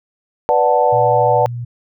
sine chord, B minor seventh, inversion none, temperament equal, 493.9 / 587.3 / 740 / 880 Hz, B4 / D5 / F#5 / A5, 0 / 0 / 0 / 0 cents, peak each -16 dBFS, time 0.49-1.46 s, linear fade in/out 0 ms
sine tone, 120 Hz, B2, 49 cents flat, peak -22 dBFS, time 0.92-1.65 s, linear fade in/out 10 ms
effects none

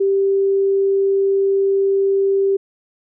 sine tone, 392 Hz, G4, in tune, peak -13 dBFS, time 0-2.57 s, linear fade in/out 10 ms, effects none

